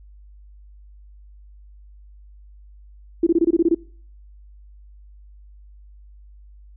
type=tone bursts; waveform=sine; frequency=335.8 Hz; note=E4; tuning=32 cents sharp; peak=-12 dBFS; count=9; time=3.23-3.747 s; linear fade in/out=5 ms; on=37 ms; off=23 ms; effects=noise-tail reverb RT60 0.5 s tail -22 dB re dry + added 50 Hz sine -43 dBFS peak until 6.76 s